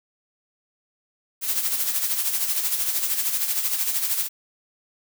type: noise with tremolo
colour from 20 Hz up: blue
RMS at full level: -22 dBFS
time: 1.41-4.29 s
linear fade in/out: 50 ms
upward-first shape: sine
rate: 13 Hz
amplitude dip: 55%
effects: none